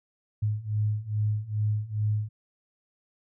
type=beating tone pair; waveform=sine; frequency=104.8 / 107.2 Hz; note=G#2 / A2; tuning=+16 / -45 cents; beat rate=2.4 Hz; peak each=-29 / -27 dBFS; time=0.42-2.29 s; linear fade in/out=10 ms; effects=none